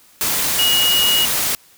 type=tone in noise; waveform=sine; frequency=2890 Hz; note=F#7; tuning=41 cents flat; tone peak=-14 dBFS; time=0.59-1.25 s; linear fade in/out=0 ms; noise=white; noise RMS=-19 dBFS; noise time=0.21-1.55 s; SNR=+2 dB; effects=white hiss -50 dBFS RMS until 1.77 s